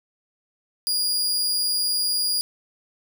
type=tone; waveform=sawtooth; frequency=4856 Hz; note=D#8; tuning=43 cents flat; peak=-18 dBFS; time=0.87-2.41 s; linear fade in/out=0 ms; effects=none